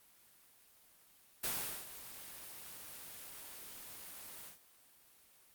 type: noise with ADSR envelope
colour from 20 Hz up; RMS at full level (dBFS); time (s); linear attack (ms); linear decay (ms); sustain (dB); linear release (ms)
white; -36; 1.43-4.59; 12; 410; -14; 130
effects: white hiss -65 dBFS RMS until 5.54 s + Opus 32 kbps